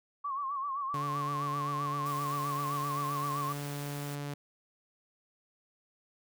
sine tone with vibrato, 1108.7 Hz, C#6, in tune, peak -32 dBFS, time 0.24-3.53 s, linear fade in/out 10 ms, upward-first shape sine, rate 7.7 Hz, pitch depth 85 cents each way
sawtooth tone, 143.9 Hz, D3, 35 cents flat, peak -32 dBFS, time 0.94-4.34 s, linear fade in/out 2 ms
white noise, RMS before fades -48 dBFS, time 2.06-4.15 s, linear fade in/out 0 ms
effects none

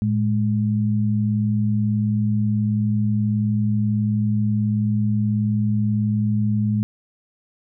sine tone pair together, 110.98 / 209.5 Hz, A2 / G#3, +15 / +15 cents, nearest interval major seventh, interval 1100 cents, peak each -20 dBFS, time 0.02-6.83 s, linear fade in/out 0 ms, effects none

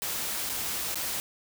white noise with dropouts, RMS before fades -32 dBFS, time 0.02-1.2 s, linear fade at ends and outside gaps 0 ms, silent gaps 0.492-0.497 / 0.945-0.956 s, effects none

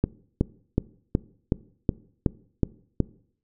click train, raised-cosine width 3 ms, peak -7 dBFS, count 9, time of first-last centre 0.04-3.003 s, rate 2.7 Hz, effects noise-tail reverb RT60 0.6 s tail -21 dB re dry

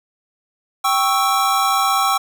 square chord, C# diminished, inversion second, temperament equal, 784 / 1108.7 / 1318.5 Hz, G5 / C#6 / E6, 0 / 0 / 0 cents, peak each -20 dBFS, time 0.84-2.18 s, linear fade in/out 10 ms, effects none

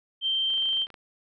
sine tone, 3136 Hz, G7, in tune, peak -23 dBFS, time 0.21-0.87 s, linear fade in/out 50 ms
clicks, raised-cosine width 0.3 ms, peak -31 dBFS, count 12, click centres 0.504 / 0.539 / 0.578 / 0.624 / 0.657 / 0.689 / 0.731 / 0.771 / 0.819 / 0.869 / 0.903 / 0.942 s
effects none

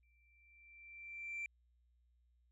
sine tone with exponential growth, 2349 Hz, D7, in tune, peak -37 dBFS, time 0.03-1.46 s, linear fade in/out 1 ms, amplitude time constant 310 ms, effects tanh soft clip ceiling -38 dBFS + added 60 Hz sine -70 dBFS peak until 2.51 s

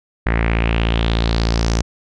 sawtooth tone with low-pass filter sweep, 56.6 Hz, A1, 50 cents sharp, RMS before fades -17 dBFS, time 0.26-1.82 s, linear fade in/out 5 ms, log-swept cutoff 1900 to 6200 Hz, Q 3.7, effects none

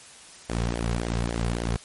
sawtooth tone with flanger, 58 Hz, A#1, 8 cents flat, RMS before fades -27 dBFS, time 0.49-1.77 s, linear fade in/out 10 ms, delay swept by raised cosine 0.76 to 3.46 ms, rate 3.6 Hz, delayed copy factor -0.65, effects white hiss -47 dBFS RMS until 1.84 s + MP3 48 kbps

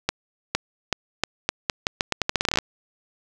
accelerating click train, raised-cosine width 0.2 ms, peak -3 dBFS, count 20, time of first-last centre 0.09-2.587 s, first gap 460 ms, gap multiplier 0.82, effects none

